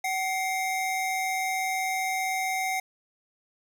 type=tone pair together; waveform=square; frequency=756.2 / 2113 Hz; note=F#5 / C7; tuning=+38 / +16 cents; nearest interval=octave + tritone; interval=1778 cents; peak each=-29 / -31 dBFS; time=0.04-2.8 s; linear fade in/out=5 ms; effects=none